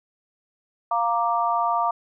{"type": "chord", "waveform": "sine", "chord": "Bb major", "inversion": "second", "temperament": "equal", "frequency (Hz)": [698.5, 932.3, 1174.7], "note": ["F5", "Bb5", "D6"], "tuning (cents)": [0, 0, 0], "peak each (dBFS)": -24, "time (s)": [0.91, 1.91], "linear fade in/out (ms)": 5, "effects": []}